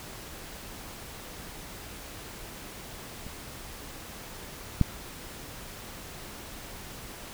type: clicks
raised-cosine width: 5 ms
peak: -28 / -8 dBFS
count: 2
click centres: 3.266 / 4.813 s
effects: pink hiss -43 dBFS RMS until 7.33 s